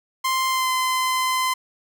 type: tone with pitch glide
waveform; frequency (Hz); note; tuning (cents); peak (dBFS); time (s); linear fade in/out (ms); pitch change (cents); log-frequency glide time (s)
sawtooth; 1046.5 to 1029.7; C6 to C6; 0 to -28; -16; 0.24-1.54; 10; -28; 0.49-0.7
effects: none